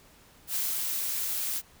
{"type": "noise with ADSR envelope", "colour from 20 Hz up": "blue", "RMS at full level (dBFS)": -29, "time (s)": [0.47, 1.62], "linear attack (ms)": 82, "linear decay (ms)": 210, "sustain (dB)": -2, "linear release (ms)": 42, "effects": ["pink hiss -57 dBFS RMS until 1.8 s"]}